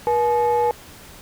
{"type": "tone pair together", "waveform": "sine", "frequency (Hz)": [479.8, 854], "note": ["A#4", "G#5"], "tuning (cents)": [50, 48], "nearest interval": "minor seventh", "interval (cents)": 998, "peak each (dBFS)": -17, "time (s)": [0.07, 0.71], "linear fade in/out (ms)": 0, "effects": ["tanh soft clip ceiling -12 dBFS", "pink hiss -43 dBFS RMS until 1.21 s"]}